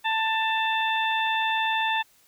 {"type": "harmonic tone", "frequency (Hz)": 887, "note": "A5", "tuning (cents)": 14, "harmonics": [1, 2, 3, 4], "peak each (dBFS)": [-25, -28, -30, -31], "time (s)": [0.04, 2.03], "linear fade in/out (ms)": 20, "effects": ["white hiss -60 dBFS RMS until 2.27 s"]}